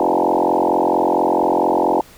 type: tone with frequency modulation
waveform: sine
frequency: 604 Hz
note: D5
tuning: 48 cents sharp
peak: -13 dBFS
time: 0-2.01 s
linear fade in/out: 2 ms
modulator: 44.4 Hz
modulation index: 7.3
effects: pink hiss -45 dBFS RMS until 2.17 s